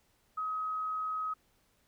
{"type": "tone", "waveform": "sine", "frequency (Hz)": 1268, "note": "D#6", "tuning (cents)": 32, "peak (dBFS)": -32, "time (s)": [0.37, 1.34], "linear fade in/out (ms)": 10, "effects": ["pink hiss -71 dBFS RMS until 1.87 s"]}